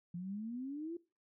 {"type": "exponential sweep", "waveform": "sine", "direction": "up", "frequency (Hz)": [170, 349.2], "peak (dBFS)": -39, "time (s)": [0.14, 0.97], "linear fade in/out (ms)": 5, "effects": ["noise-tail reverb RT60 0.3 s tail -20 dB re dry"]}